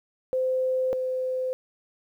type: tone pair in turn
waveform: sine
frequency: 516 / 513.8 Hz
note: C5 / C5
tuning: -24 / -32 cents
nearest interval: unison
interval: 8 cents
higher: first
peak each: -22 / -25 dBFS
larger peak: first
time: 0.33-0.93 / 0.93-1.53 s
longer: neither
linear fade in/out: 0 ms
effects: 10-bit